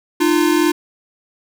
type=tone pair together; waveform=square; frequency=303.8 / 346.5 Hz; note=D#4 / F4; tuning=-41 / -14 cents; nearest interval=major second; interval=227 cents; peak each=-16 dBFS; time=0.2-0.72 s; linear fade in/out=10 ms; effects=none